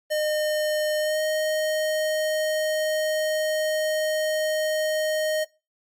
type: tone with pitch glide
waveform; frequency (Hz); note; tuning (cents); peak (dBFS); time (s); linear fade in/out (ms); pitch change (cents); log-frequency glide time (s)
square; 610 to 620.7; D#5 to D#5; -34 to -4; -23; 0.1-5.45; 20; +30; 0.99-1.21
effects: noise-tail reverb RT60 0.3 s tail -23 dB re dry + AAC 64 kbps